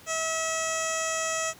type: tone with low-pass filter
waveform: 15% pulse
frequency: 646 Hz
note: E5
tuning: 35 cents flat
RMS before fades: -29 dBFS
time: 0.06-1.54 s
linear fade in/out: 50 ms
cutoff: 7500 Hz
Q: 4.4
effects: pink hiss -51 dBFS RMS until 1.59 s + high-pass 80 Hz 12 dB/octave